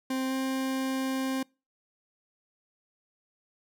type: tone with pitch glide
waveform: 40% pulse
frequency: 262.1 to 264.2 Hz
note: C4 to C4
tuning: +3 to +17 cents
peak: -27 dBFS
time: 0.1-1.43 s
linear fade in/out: 5 ms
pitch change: +14 cents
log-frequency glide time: 0.28-0.33 s
effects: noise-tail reverb RT60 0.3 s tail -26 dB re dry